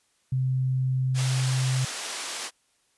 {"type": "tone", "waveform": "sine", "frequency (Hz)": 130, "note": "C3", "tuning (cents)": -11, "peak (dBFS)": -22, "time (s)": [0.32, 1.85], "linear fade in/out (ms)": 5}
{"type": "band-pass noise", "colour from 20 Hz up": "white", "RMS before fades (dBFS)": -34, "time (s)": [1.14, 2.51], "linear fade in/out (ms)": 50, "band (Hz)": [400, 7900], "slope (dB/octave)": 12}
{"effects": ["white hiss -68 dBFS RMS until 2.97 s", "resampled to 24000 Hz"]}